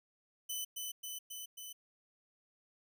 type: tone with echo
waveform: 10% pulse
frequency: 3010 Hz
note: F#7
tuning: 29 cents sharp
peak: -29 dBFS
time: 0.49-0.65 s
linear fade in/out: 10 ms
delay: 270 ms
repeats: 4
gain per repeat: -2 dB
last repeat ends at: 1.73 s
effects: none